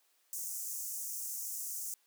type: high-pass noise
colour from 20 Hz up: pink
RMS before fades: -40 dBFS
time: 0.33-1.94 s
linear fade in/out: 0 ms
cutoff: 6100 Hz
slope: 48 dB/octave
effects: white hiss -72 dBFS RMS until 2.06 s + high-pass 400 Hz 12 dB/octave